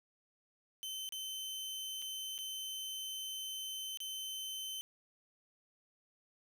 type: tone with dropouts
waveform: sawtooth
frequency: 3070 Hz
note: G7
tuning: 37 cents flat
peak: -37 dBFS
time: 0.83-4.81 s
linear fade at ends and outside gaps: 0 ms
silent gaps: 1.09-1.123 / 2.019-2.023 / 2.38-2.388 / 3.973-4.003 s
effects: none